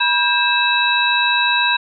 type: tone cluster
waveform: sine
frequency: 970 / 1596 / 2622 / 3873 Hz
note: B5 / G6 / E7 / B7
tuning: -31 / +31 / -10 / -35 cents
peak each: -19 dBFS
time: 0-1.77 s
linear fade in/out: 10 ms
effects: none